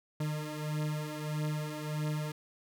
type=beating tone pair; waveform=40% pulse; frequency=151.3 / 152.9 Hz; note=D#3 / D#3; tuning=-48 / -30 cents; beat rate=1.6 Hz; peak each=-34 / -37 dBFS; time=0.2-2.32 s; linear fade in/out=5 ms; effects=none